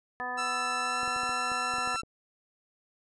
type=harmonic tone; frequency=249 Hz; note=B3; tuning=14 cents sharp; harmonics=1 / 2 / 3 / 4 / 5 / 7; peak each=-47 / -44 / -37 / -38 / -41 / -36 dBFS; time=0.2-1.96 s; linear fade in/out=0 ms
type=tone with pitch glide; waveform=sawtooth; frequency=1329 to 1342.9 Hz; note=E6 to E6; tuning=+14 to +32 cents; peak=-27 dBFS; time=0.37-2.02 s; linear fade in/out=20 ms; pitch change=+18 cents; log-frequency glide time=0.82-1.02 s
type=clicks; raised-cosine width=2 ms; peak=-32 dBFS; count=11; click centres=1.032 / 1.078 / 1.163 / 1.234 / 1.294 / 1.518 / 1.738 / 1.784 / 1.875 / 1.946 / 2.034 s
effects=resampled to 22050 Hz

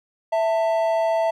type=tone pair together; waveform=triangle; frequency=659.3 / 893.2 Hz; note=E5 / A5; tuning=0 / +26 cents; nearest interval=perfect fourth; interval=526 cents; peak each=-17 / -23 dBFS; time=0.32-1.31 s; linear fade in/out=10 ms; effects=none

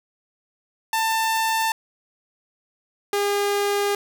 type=tone pair in turn; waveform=sawtooth; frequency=892 / 405.7 Hz; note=A5 / G#4; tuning=+23 / -41 cents; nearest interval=octave + major second; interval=1364 cents; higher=first; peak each=-16 dBFS; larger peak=neither; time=0.93-1.72 / 3.13-3.95 s; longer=second; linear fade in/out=2 ms; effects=none

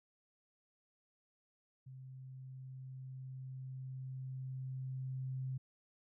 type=tone with level ramp; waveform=sine; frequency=130.81 Hz; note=C3; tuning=in tune; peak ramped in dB=-49 to -37 dBFS; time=1.86-5.58 s; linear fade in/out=10 ms; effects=none

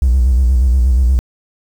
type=tone with vibrato; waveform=triangle; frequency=63 Hz; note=B1; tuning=35 cents sharp; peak=-5 dBFS; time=0.02-1.19 s; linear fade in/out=0 ms; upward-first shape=square; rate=8.4 Hz; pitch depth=92 cents each way; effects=tanh soft clip ceiling -4 dBFS + 7-bit

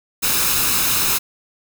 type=noise with comb filter; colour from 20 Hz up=white; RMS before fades=-18 dBFS; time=0.22-1.19 s; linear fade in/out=20 ms; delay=0.77 ms; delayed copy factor=+0.5; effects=none

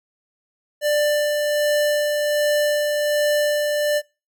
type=tone with tremolo; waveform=square; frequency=592 Hz; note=D5; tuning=14 cents sharp; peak=-17 dBFS; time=0.81-4.02 s; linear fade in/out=50 ms; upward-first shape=sine; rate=1.3 Hz; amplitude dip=30%; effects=noise-tail reverb RT60 0.3 s tail -24 dB re dry

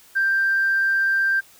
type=tone; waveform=sine; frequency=1577 Hz; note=G6; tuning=10 cents sharp; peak=-16 dBFS; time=0.15-1.41 s; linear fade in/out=20 ms; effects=tanh soft clip ceiling -12 dBFS + white hiss -51 dBFS RMS until 1.59 s

